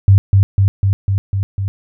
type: tone with echo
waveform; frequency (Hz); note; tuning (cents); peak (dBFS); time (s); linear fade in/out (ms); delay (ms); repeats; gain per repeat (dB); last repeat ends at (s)
sine; 98; G2; 0; -4; 0.08-0.18; 0; 250; 6; -2; 1.68
effects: none